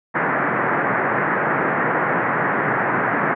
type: band-pass noise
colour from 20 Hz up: white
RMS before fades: -20 dBFS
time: 0.14-3.35 s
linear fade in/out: 20 ms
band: 120 to 1900 Hz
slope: 48 dB/octave
effects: none

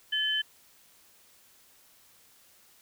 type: tone pair together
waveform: sine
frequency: 1722 / 3065 Hz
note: A6 / G7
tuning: -38 / -40 cents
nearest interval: minor seventh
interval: 998 cents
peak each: -31 / -27 dBFS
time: 0.12-0.42 s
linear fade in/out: 10 ms
effects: white hiss -60 dBFS RMS until 2.81 s

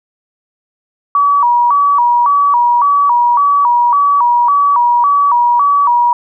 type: tone with vibrato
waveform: sine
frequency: 1046.5 Hz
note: C6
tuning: in tune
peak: -7 dBFS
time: 1.15-6.13 s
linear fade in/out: 2 ms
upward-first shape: square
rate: 1.8 Hz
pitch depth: 150 cents each way
effects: none

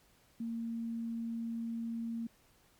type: tone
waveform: sine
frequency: 230 Hz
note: A#3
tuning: 23 cents flat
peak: -35 dBFS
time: 0.4-2.27 s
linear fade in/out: 5 ms
effects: pink hiss -67 dBFS RMS until 2.79 s + MP3 96 kbps

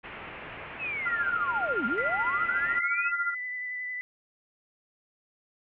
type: low-pass noise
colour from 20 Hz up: white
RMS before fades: -42 dBFS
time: 0.03-2.8 s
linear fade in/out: 20 ms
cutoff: 2700 Hz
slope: 48 dB/octave
type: linear two-way sweep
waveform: sine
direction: down then up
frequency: 2666 to 199.7 to 2666 Hz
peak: -30 dBFS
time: 0.78-3.12 s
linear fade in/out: 50 ms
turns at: 1.86 s
type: tone with tremolo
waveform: sine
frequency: 1400 Hz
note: F6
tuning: 4 cents sharp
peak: -24 dBFS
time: 1.05-3.35 s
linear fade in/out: 20 ms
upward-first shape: sine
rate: 14 Hz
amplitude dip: 75%
type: tone with vibrato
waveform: sine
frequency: 1993 Hz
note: B6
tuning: 15 cents sharp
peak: -32 dBFS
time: 1.98-4.01 s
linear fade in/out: 0 ms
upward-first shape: sine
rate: 11 Hz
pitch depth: 14 cents each way
effects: none

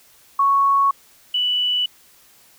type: tone pair in turn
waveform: sine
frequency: 1108.7 / 2965 Hz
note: C#6 / F#7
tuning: 0 / +3 cents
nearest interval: octave + perfect fourth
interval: 1703 cents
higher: second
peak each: -13 / -17 dBFS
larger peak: first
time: 0.39-0.91 / 1.34-1.86 s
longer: neither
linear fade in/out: 5 ms
effects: white hiss -52 dBFS RMS until 2.58 s

